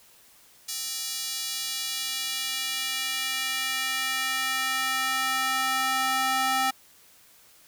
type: tone with high-pass filter sweep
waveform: square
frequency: 262.4 Hz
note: C4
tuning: 5 cents sharp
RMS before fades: -28 dBFS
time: 0.68-6.71 s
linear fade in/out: 10 ms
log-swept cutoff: 5200 to 880 Hz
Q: 1.2
effects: white hiss -56 dBFS RMS until 7.67 s